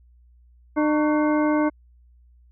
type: harmonic tone with a mistuned harmonic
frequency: 302.2 Hz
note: D4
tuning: 50 cents sharp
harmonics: 1 / 2 / 3 / 4 / 5 / 7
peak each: -19 / -25 / -29 / -31 / -33 / -36 dBFS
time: 0.76-1.7 s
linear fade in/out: 20 ms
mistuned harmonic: 4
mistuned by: -130 cents
effects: added 60 Hz sine -51 dBFS peak until 2.51 s